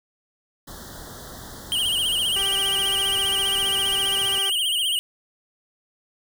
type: band-stop noise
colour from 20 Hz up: pink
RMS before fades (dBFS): -39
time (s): 0.67-4.39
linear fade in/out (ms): 10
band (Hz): 1900 to 3200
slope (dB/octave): 96
type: tone with vibrato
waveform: square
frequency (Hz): 3023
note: F#7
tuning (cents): +36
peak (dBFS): -21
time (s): 1.72-4.99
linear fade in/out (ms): 0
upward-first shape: sine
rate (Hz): 15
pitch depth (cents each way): 110
type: tone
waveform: 10% pulse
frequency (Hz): 392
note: G4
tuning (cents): 0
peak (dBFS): -22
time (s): 2.36-4.5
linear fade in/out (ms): 5
effects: none